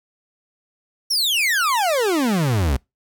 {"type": "exponential sweep", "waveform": "40% pulse", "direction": "down", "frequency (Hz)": [5750, 61], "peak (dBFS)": -16, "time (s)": [1.1, 2.77], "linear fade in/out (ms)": 10, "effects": ["noise-tail reverb RT60 0.2 s tail -25 dB re dry"]}